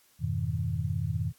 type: chord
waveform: sine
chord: F half-diminished seventh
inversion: none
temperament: equal with one note detuned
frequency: 87.31 / 103.83 / 123.47 / 158.28 Hz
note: F2 / Ab2 / Cb3 / Eb3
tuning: 0 / 0 / 0 / +30 cents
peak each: -33 dBFS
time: 0.19-1.33 s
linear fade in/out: 50 ms
effects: white hiss -63 dBFS RMS until 1.38 s + AAC 64 kbps